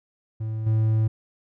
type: tone with level steps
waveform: triangle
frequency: 110 Hz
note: A2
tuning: in tune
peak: -24 / -16 dBFS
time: 0.4-1.08 s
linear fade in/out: 10 ms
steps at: 0.66 s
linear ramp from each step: 10 ms
effects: none